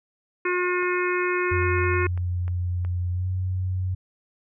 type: harmonic tone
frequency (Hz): 359.3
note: F4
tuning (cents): +49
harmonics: 1 / 3 / 4 / 5 / 6 / 7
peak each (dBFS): -24 / -29 / -30 / -31 / -32 / -32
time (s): 0.45-2.07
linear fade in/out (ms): 5
type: clicks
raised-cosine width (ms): 0.5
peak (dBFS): -27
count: 10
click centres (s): 0.828 / 1.624 / 1.784 / 1.84 / 1.939 / 2.024 / 2.062 / 2.176 / 2.48 / 2.849
type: tone with pitch glide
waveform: sine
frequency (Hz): 89 to 92.46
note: F2 to F#2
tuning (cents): +33 to -1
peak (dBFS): -23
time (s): 1.51-3.95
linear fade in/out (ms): 10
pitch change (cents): +66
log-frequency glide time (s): 3.13-3.27
effects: none